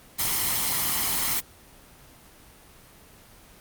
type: noise with comb filter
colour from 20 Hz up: white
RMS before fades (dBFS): -25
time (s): 0.18-1.41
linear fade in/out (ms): 20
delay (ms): 0.96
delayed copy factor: +0.5
effects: pink hiss -51 dBFS RMS until 3.6 s + Opus 24 kbps

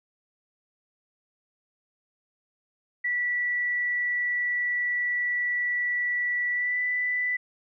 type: tone with pitch glide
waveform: sine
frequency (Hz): 1955 to 1985.7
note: B6 to B6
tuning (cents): -18 to +9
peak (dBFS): -24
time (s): 3.04-7.37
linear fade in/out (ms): 10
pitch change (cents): +27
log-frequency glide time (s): 6.51-6.8
effects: none

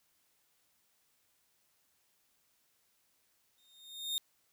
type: tone with exponential growth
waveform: 40% pulse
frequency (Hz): 3676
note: A#7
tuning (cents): -25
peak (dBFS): -29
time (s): 3.58-4.18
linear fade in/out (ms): 0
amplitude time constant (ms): 130
effects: white hiss -74 dBFS RMS until 4.52 s

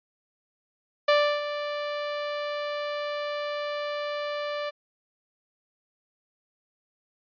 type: tone with ADSR envelope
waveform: sawtooth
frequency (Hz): 587.3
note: D5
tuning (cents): 0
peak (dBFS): -13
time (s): 1.08-4.71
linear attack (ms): 7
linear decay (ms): 320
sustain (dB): -12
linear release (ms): 24
effects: resampled to 11025 Hz

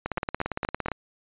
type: two click trains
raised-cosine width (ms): 0.5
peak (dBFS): -12 / -13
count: 4 / 16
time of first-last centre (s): 0.18-0.884 / 0.06-0.917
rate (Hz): 4.26 / 17.5
effects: resampled to 8000 Hz

